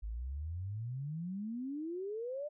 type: exponential sweep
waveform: sine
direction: up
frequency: 50.6 to 610 Hz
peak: -37 dBFS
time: 0.02-2.49 s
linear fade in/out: 20 ms
effects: none